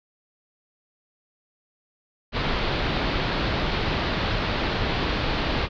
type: low-pass noise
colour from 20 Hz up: pink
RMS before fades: -25 dBFS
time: 2.32-5.69 s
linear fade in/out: 50 ms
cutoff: 4500 Hz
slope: 48 dB/octave
effects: none